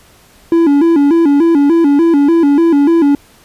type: tone with vibrato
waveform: triangle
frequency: 308.5 Hz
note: D#4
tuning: 15 cents flat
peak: -4 dBFS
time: 0.52-3.15 s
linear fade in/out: 2 ms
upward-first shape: square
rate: 3.4 Hz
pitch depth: 140 cents each way
effects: pink hiss -45 dBFS RMS until 3.44 s + resampled to 32000 Hz